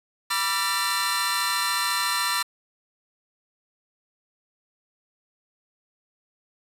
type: tone cluster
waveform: sawtooth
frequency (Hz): 977 / 1166 / 1358 / 1790 / 4108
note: B5 / D6 / F6 / A6 / C8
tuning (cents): -19 / -13 / -49 / +29 / -33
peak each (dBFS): -26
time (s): 0.3-2.43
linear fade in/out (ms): 10
effects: resampled to 32000 Hz + 7-bit